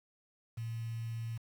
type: tone with quantisation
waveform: sine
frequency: 114.5 Hz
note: A#2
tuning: 31 cents flat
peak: -36 dBFS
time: 0.57-1.38 s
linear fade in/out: 10 ms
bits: 9
effects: none